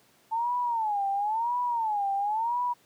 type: tone with vibrato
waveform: sine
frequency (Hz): 880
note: A5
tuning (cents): 0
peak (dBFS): -25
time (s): 0.31-2.74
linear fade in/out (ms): 20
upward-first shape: sine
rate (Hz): 0.97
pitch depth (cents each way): 190
effects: pink hiss -62 dBFS RMS until 2.85 s + high-pass 150 Hz 12 dB/octave